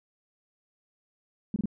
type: tone bursts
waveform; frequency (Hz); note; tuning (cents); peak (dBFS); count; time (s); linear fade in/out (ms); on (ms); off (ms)
sine; 206.7; G#3; -8; -24; 3; 1.54-1.657; 2; 21; 27
effects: none